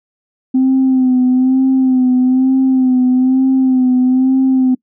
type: tone with vibrato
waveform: sine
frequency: 258.2 Hz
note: C4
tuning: 23 cents flat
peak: -7 dBFS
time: 0.54-4.75 s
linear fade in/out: 10 ms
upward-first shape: sine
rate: 1.1 Hz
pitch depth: 39 cents each way
effects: noise-tail reverb RT60 0.1 s tail -25 dB re dry + tanh soft clip ceiling -5 dBFS